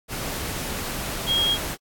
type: tone in noise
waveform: sine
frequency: 3266 Hz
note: G#7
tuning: 30 cents flat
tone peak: -19 dBFS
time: 1.26-1.58 s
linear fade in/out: 50 ms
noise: pink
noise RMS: -30 dBFS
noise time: 0.08-1.77 s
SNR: +8 dB
effects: AAC 64 kbps